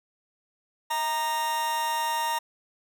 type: tone with amplitude modulation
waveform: 40% pulse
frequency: 930 Hz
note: A#5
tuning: 4 cents flat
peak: -22 dBFS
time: 0.9-2.39 s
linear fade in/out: 10 ms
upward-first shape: sine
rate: 288 Hz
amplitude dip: 55%
effects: none